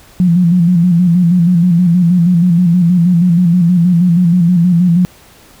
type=tone with vibrato; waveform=sine; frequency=174.61 Hz; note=F3; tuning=in tune; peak=-6 dBFS; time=0.2-5.05 s; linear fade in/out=0 ms; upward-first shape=square; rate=6.3 Hz; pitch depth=62 cents each way; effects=pink hiss -42 dBFS RMS until 5.6 s